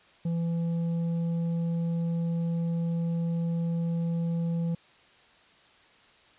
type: tone with tanh clipping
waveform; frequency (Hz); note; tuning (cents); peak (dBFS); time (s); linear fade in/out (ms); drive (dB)
sine; 167.9; E3; +32; -27; 0.25-4.75; 5; 6
effects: white hiss -58 dBFS RMS until 6.38 s + resampled to 8000 Hz